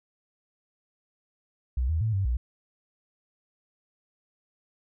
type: tone with pitch steps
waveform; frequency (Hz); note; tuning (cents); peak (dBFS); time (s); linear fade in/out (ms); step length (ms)
sine; 62.9 / 80.4 / 110.8 / 97.2 / 60.4; B1 / E2 / A2 / G2 / B1; +32 / -43 / +13 / -14 / -38; -23; 1.77-2.37; 5; 120
effects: none